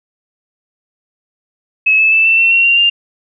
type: tone with pitch steps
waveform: sine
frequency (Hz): 2580 / 2610 / 2640 / 2671 / 2702 / 2733 / 2765 / 2797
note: E7 / E7 / E7 / E7 / E7 / F7 / F7 / F7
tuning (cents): -38 / -18 / +2 / +22 / +42 / -38 / -18 / +2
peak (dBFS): -7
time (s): 1.86-2.9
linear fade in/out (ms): 10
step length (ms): 130
effects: none